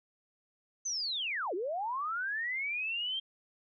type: linear two-way sweep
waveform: sine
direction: down then up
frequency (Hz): 6272 to 329.6 to 3193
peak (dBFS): -32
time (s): 0.85-3.2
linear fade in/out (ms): 10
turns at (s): 1.54
effects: none